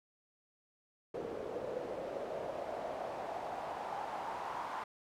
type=noise with band-pass filter sweep; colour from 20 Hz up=pink; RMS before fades=-41 dBFS; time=1.14-4.84 s; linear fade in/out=5 ms; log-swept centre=450 to 960 Hz; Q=3.6; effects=none